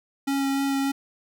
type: tone with vibrato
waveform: square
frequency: 274.8 Hz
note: C#4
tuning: 15 cents flat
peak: -23 dBFS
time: 0.27-0.92 s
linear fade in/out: 10 ms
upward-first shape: sine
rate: 3.4 Hz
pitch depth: 10 cents each way
effects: none